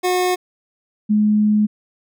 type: tone pair in turn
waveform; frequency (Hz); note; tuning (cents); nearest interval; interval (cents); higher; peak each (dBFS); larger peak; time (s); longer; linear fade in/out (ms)
25% pulse / sine; 363.3 / 211.2; F#4 / G#3; -32 / +29; major sixth; 939; first; -12; neither; 0.03-0.36 / 1.09-1.67; second; 20
effects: none